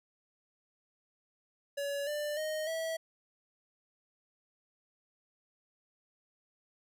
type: tone with pitch steps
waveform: square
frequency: 566 / 592.8 / 620.8 / 650.2 Hz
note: C#5 / D5 / D#5 / E5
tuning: +36 / +16 / -4 / -24 cents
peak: -34 dBFS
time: 1.77-2.97 s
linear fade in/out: 10 ms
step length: 300 ms
effects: none